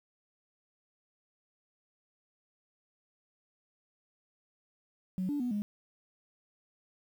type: tone with pitch steps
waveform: sine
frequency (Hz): 185.8 / 289.8 / 246.1 / 206.7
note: F#3 / D4 / B3 / G#3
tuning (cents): +7 / -23 / -6 / -8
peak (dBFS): -29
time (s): 5.18-5.62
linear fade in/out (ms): 0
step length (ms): 110
effects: tanh soft clip ceiling -26 dBFS + 10-bit